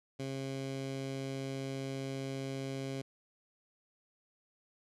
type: tone with notch filter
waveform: 15% pulse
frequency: 135 Hz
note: C#3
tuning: 45 cents flat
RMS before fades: -39 dBFS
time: 0.19-3.02 s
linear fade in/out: 10 ms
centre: 1300 Hz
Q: 1.9
effects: low-pass 8000 Hz 12 dB/octave